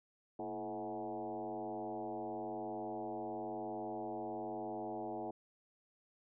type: tone with frequency modulation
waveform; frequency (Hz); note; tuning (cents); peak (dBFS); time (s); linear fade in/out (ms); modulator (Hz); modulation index
sine; 535; C5; +38; -39; 0.39-5.31; 5; 101; 2.9
effects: none